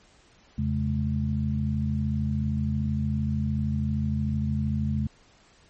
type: tone cluster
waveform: sine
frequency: 83.1 / 136.2 / 213.5 Hz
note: E2 / C#3 / G#3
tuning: +15 / -30 / +48 cents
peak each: -28 dBFS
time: 0.58-5.07 s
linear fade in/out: 5 ms
effects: pink hiss -58 dBFS RMS until 5.69 s + MP3 32 kbps